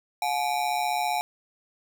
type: ring-modulated tone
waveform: square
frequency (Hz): 784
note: G5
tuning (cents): 0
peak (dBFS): -22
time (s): 0.22-1.21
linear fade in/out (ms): 0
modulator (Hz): 67.5
effects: none